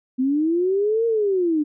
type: linear two-way sweep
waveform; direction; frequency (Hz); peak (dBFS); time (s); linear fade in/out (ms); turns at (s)
sine; up then down; 250.7 to 466.2 to 290.2; -17; 0.18-1.64; 20; 1.06
effects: none